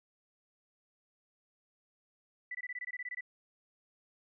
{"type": "tone bursts", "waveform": "sine", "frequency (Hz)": 1980, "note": "B6", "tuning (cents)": 4, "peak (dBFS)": -37, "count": 12, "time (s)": [2.51, 3.209], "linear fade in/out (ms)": 5, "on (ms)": 39, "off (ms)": 21, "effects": []}